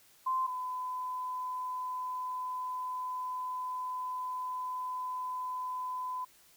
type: tone pair in turn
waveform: sine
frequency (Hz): 1036 / 1009.4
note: C6 / B5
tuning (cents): -17 / +38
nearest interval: unison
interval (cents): 45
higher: first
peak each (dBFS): -28 / -34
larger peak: first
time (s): 0.26-0.47 / 0.47-6.25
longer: second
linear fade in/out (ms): 10
effects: white hiss -62 dBFS RMS until 6.56 s